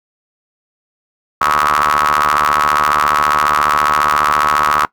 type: ring-modulated tone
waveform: sawtooth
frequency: 74.6 Hz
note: D2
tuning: 28 cents sharp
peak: -4 dBFS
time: 1.41-4.85 s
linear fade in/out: 0 ms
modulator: 1200 Hz
effects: noise-tail reverb RT60 0.1 s tail -20 dB re dry